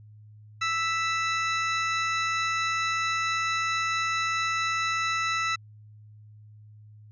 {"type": "tone pair together", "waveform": "30% pulse", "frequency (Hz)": [1318.5, 1975.5], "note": ["E6", "B6"], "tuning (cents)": [0, 0], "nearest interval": "perfect fifth", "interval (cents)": 700, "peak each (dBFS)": [-24, -27], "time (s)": [0.61, 5.56], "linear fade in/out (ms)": 10, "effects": ["added 106 Hz sine -47 dBFS peak until 7.11 s", "resampled to 16000 Hz"]}